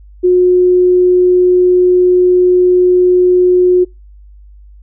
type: tone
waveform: sine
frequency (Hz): 361.7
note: F#4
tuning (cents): -39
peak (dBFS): -5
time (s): 0.23-3.85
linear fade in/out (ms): 20
effects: noise-tail reverb RT60 0.2 s tail -24 dB re dry + added 50 Hz sine -35 dBFS peak until 4.82 s